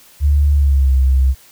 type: tone with pitch glide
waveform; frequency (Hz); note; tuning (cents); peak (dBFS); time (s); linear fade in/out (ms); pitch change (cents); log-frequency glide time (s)
sine; 72.3 to 65.92; D2 to C2; -27 to +14; -9; 0.2-1.35; 50; -159; 0.54-0.92
effects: white hiss -46 dBFS RMS until 1.51 s